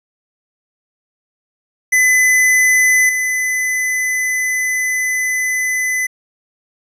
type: tone with level steps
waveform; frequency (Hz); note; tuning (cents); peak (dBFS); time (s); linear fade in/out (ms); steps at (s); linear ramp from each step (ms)
square; 2013; B6; +33; -10 / -16; 1.92-6.07; 10; 3.09; 2
effects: resampled to 32000 Hz